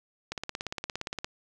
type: click train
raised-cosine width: 0.2 ms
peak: -16 dBFS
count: 17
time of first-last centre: 0.32-1.245 s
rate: 17.3 Hz
effects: none